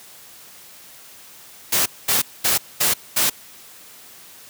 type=noise bursts; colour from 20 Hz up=white; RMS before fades=-18 dBFS; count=5; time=1.72-3.3 s; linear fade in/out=10 ms; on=140 ms; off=220 ms; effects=white hiss -44 dBFS RMS until 4.49 s + high-pass 80 Hz 12 dB/octave